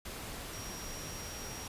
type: tone in noise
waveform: sine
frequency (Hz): 5640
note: F8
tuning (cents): +16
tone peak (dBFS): -47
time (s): 0.53-1.67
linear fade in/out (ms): 5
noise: pink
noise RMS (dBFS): -43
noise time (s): 0.05-1.68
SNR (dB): -7
effects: resampled to 32000 Hz